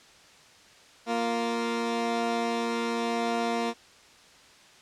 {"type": "tone pair together", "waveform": "15% pulse", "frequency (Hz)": [233.1, 349.2], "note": ["A#3", "F4"], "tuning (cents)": [0, 0], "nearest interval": "perfect fifth", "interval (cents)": 700, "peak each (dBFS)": [-21, -27], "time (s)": [1.06, 3.74], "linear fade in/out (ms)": 50, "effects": ["white hiss -54 dBFS RMS until 4.81 s", "low-pass 6000 Hz 12 dB/octave"]}